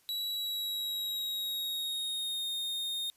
45% pulse tone with pitch glide, 3911 to 3691 Hz, B7 to A#7, -18 to -18 cents, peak -32 dBFS, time 0.09-3.1 s, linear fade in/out 0 ms, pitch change -100 cents, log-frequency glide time 0.3-2.48 s, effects white hiss -67 dBFS RMS until 3.16 s + resampled to 32000 Hz

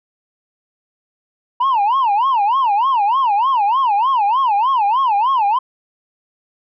sine tone with vibrato, 935 Hz, A#5, 5 cents sharp, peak -10 dBFS, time 1.6-5.59 s, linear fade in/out 10 ms, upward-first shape sine, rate 3.3 Hz, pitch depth 270 cents each way, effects tanh soft clip ceiling -11 dBFS

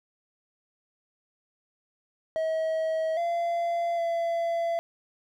triangle tone with pitch steps, 640 / 684 / 675 Hz, D#5 / F5 / E5, +49 / -36 / +41 cents, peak -23 dBFS, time 2.36-4.79 s, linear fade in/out 0 ms, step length 810 ms, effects none

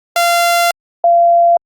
sawtooth / sine tone pair in turn, 690 / 686.6 Hz, F5 / F5, -21 / -30 cents, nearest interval unison, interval 9 cents, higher first, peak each -6 dBFS, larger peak neither, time 0.16-0.71 / 1.04-1.57 s, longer first, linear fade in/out 2 ms, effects Opus 48 kbps

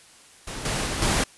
pink noise with level steps, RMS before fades -34 / -26 / -28 / -22 dBFS, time 0.47-1.24 s, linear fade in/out 5 ms, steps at 0.65 / 0.86 / 1.02 s, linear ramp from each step 2 ms, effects white hiss -51 dBFS RMS until 1.37 s + resampled to 24000 Hz

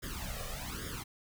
pink noise with flanger, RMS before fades -40 dBFS, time 0.02-1.04 s, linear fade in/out 20 ms, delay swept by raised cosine 0.58 to 1.68 ms, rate 1.2 Hz, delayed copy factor +0.95, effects none

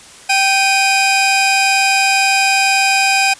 sawtooth tone pair together, 779 / 2479 Hz, G5 / D#7, -11 / -7 cents, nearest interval octave + minor sixth, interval 2004 cents, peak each -10 dBFS, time 0.29-3.34 s, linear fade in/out 10 ms, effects white hiss -39 dBFS RMS until 3.39 s + resampled to 22050 Hz

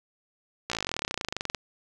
slowing click train, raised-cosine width 0.2 ms, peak -12 dBFS, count 30, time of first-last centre 0.7-1.547 s, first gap 16 ms, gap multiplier 1.04, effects none

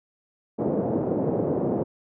white band-pass noise, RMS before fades -25 dBFS, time 0.58-1.84 s, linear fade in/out 20 ms, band 120 to 550 Hz, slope 24 dB/octave, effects none

